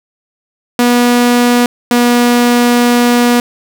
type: tone pair in turn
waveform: sawtooth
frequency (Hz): 242.6 / 241.5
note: B3 / B3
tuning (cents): -31 / -39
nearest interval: unison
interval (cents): 8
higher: first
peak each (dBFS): -3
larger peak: neither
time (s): 0.79-1.66 / 1.91-3.4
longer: second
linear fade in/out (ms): 2
effects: none